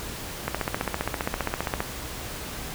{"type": "click train", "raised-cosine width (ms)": 0.5, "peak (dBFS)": -10, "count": 21, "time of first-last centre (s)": [0.48, 1.805], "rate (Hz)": 15.1, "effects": ["added 60 Hz sine -44 dBFS peak until 2.74 s", "pink hiss -36 dBFS RMS until 2.74 s"]}